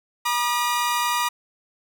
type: tone pair together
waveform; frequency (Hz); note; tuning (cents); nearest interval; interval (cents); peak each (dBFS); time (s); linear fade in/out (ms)
sawtooth; 962.8 / 1212; B5 / D#6; -44 / -46; major third; 398; -19 / -21; 0.25-1.29; 10
effects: none